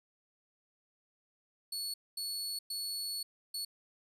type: tone bursts at uneven times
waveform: sawtooth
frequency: 4406 Hz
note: C#8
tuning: 11 cents flat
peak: -33 dBFS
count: 4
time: 1.72-1.94 / 2.17-2.59 / 2.7-3.23 / 3.54-3.65 s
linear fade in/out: 5 ms
effects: resampled to 32000 Hz